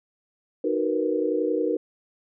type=chord; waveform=sine; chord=B major seventh; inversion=first; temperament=just; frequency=308.7 / 370.4 / 463 / 493.9 Hz; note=D#4 / F#4 / A#4 / B4; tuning=-14 / +2 / -12 / 0 cents; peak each=-27 / -28 / -26 / -28 dBFS; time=0.64-1.77 s; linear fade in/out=5 ms; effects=none